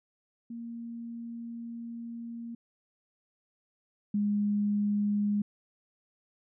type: tone pair in turn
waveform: sine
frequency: 233.1 / 206.1 Hz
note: A#3 / G#3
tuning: 0 / -13 cents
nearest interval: major second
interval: 213 cents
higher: first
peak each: -37 / -25 dBFS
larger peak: second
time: 0.5-2.55 / 4.14-5.42 s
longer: first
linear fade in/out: 5 ms
effects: none